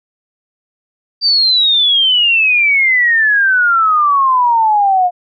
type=exponential sweep; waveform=sine; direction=down; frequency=4699 to 705 Hz; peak=-8 dBFS; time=1.21-5.11 s; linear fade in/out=50 ms; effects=none